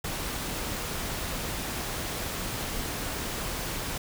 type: noise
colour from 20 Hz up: pink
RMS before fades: -33 dBFS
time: 0.04-3.98 s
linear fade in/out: 5 ms
effects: none